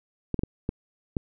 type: clicks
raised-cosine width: 3 ms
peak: -13 dBFS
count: 5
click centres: 0.343 / 0.392 / 0.435 / 0.691 / 1.168 s
effects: none